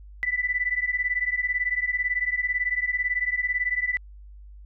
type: beating tone pair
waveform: sine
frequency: 1975.5 / 1993.5 Hz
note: B6 / B6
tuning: 0 / +16 cents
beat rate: 18 Hz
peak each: -26 dBFS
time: 0.23-3.97 s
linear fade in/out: 0 ms
effects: added 50 Hz sine -42 dBFS peak until 4.65 s